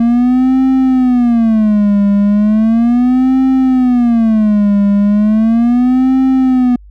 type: tone with vibrato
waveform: triangle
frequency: 230.4 Hz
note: A#3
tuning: 20 cents flat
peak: -5 dBFS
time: 0-6.76 s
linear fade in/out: 5 ms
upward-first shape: sine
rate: 0.36 Hz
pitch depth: 230 cents each way
effects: added 50 Hz sine -34 dBFS peak until 6.9 s